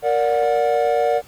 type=chord; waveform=triangle; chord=Bb augmented; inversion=none; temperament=just; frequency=466.2 / 582.7 / 728.4 Hz; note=Bb4 / D5 / F#5; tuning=0 / -14 / -27 cents; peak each=-18 dBFS; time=0.02-1.22 s; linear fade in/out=50 ms; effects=pink hiss -47 dBFS RMS until 1.27 s + Opus 24 kbps